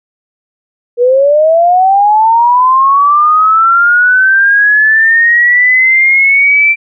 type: linear sweep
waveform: sine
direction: up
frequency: 472.9 to 2349 Hz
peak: -4 dBFS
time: 0.97-6.76 s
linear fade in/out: 50 ms
effects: none